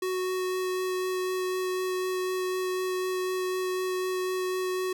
square tone with vibrato, 370 Hz, F#4, in tune, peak -28 dBFS, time 0.02-4.93 s, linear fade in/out 5 ms, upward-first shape sine, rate 4 Hz, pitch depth 8 cents each way, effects none

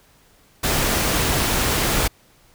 pink noise, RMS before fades -20 dBFS, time 0.63-2.08 s, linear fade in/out 10 ms, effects pink hiss -55 dBFS RMS until 2.54 s

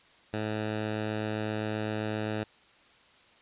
10% pulse tone, 107.7 Hz, A2, 37 cents flat, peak -22 dBFS, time 0.33-2.44 s, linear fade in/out 10 ms, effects white hiss -59 dBFS RMS until 3.41 s + resampled to 8000 Hz

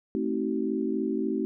sine chord, A diminished seventh, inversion none, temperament just, 220 / 264 / 316.8 / 380.2 Hz, A3 / C4 / Eb4 / Gb4, 0 / +16 / +31 / +47 cents, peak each -31 dBFS, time 0.15-1.45 s, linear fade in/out 0 ms, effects none

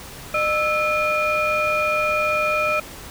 sine tone cluster, 608 / 1316 / 2428 Hz, D#5 / E6 / D#7, -40 / -3 / -43 cents, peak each -21 dBFS, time 0.34-2.8 s, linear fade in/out 5 ms, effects tanh soft clip ceiling -13 dBFS + pink hiss -38 dBFS RMS until 3.1 s

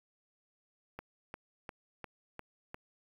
click train, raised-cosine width 0.5 ms, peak -27 dBFS, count 6, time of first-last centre 0.99-2.744 s, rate 2.85 Hz, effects 9-bit

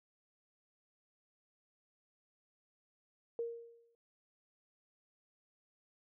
sine tone with exponential decay, 466.2 Hz, A#4, in tune, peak -33 dBFS, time 3.39-3.95 s, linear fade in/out 1 ms, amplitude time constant 120 ms, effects none

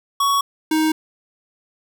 square tone pair in turn, 1118 / 313.7 Hz, C#6 / D#4, +14 / +14 cents, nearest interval octave + minor seventh, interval 2200 cents, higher first, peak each -16 dBFS, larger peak neither, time 0.2-0.41 / 0.71-0.92 s, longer neither, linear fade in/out 5 ms, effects none

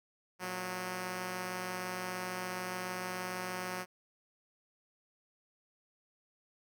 5% pulse tone pair together, 115 / 182.8 Hz, A#2 / F#3, -23 / -21 cents, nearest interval minor sixth, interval 802 cents, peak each -36 / -26 dBFS, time 0.39-3.86 s, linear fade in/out 50 ms, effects none

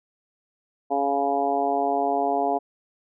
harmonic tone, 140 Hz, C#3, 18 cents sharp, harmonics 2 / 3 / 4 / 5 / 6 / 7, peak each -30 / -28 / -32 / -23 / -28 / -35 dBFS, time 0.9-2.59 s, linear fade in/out 20 ms, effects none

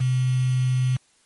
sine tone with quantisation, 127.6 Hz, C3, 43 cents flat, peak -18 dBFS, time 0-0.97 s, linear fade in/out 10 ms, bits 6, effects white hiss -61 dBFS RMS until 1.25 s + MP3 48 kbps

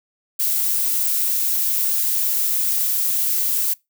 violet noise, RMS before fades -20 dBFS, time 0.39-3.74 s, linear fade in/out 10 ms, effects noise-tail reverb RT60 0.2 s tail -24 dB re dry

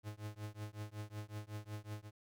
45% pulse tone with tremolo, 105.6 Hz, G#2, 29 cents sharp, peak -40 dBFS, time 0.03-2.11 s, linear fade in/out 50 ms, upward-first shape triangle, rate 5.4 Hz, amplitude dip 100%, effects none

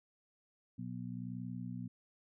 harmonic tone, 61.2 Hz, B1, 15 cents flat, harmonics 2 / 3 / 4, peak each -44 / -44 / -45 dBFS, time 0.78-1.88 s, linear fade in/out 10 ms, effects none

